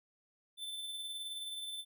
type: tone with tremolo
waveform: square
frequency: 3532 Hz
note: A7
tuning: 6 cents sharp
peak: -39 dBFS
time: 0.57-1.85 s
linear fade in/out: 50 ms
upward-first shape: triangle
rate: 19 Hz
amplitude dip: 40%
effects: none